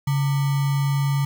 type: tone with sample-and-hold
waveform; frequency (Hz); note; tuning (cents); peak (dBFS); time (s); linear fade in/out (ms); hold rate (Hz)
sine; 139.9; C#3; +16; -18; 0.07-1.25; 5; 1050
effects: none